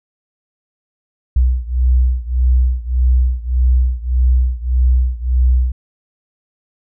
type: beating tone pair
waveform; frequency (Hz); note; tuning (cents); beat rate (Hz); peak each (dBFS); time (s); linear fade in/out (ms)
sine; 61.9 / 63.6; B1 / C2; +5 / -48; 1.7; -13 / -15; 1.36-5.72; 5
effects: none